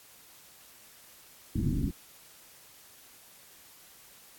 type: low-pass noise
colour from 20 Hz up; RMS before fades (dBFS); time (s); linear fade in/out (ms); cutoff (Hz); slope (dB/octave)
white; -29; 1.55-1.91; 5; 290; 48
effects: white hiss -55 dBFS RMS until 4.38 s + AAC 64 kbps